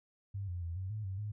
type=tone with pitch steps; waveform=sine; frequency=98.9 / 88.3 / 84.5 / 94.2 / 107.3 / 95.4 / 104.9 Hz; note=G2 / F2 / E2 / F#2 / A2 / G2 / G#2; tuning=+16 / +20 / +43 / +32 / -43 / -47 / +18 cents; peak=-36 dBFS; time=0.34-1.32 s; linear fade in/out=10 ms; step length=140 ms; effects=none